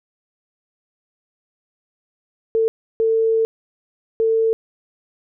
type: tone bursts at uneven times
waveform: sine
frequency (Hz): 448.3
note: A4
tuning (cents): +32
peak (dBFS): -14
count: 3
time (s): 2.55-2.68 / 3-3.45 / 4.2-4.53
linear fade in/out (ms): 0
effects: none